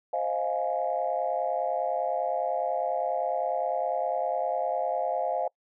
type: chord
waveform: sine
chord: F minor seventh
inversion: second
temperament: just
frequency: 523.8 / 628.6 / 698.5 / 838.1 Hz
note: C5 / Eb5 / F5 / Ab5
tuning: +2 / +18 / 0 / +16 cents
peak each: -32 / -31 / -29 / -33 dBFS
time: 0.13-5.48 s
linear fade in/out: 5 ms
effects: noise-tail reverb RT60 0.1 s tail -26 dB re dry + tanh soft clip ceiling -15 dBFS